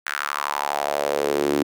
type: tone with high-pass filter sweep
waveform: sawtooth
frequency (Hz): 72.2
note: D2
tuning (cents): -29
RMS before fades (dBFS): -24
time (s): 0.06-1.63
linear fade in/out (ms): 5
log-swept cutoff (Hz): 1600 to 300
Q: 3.6
effects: none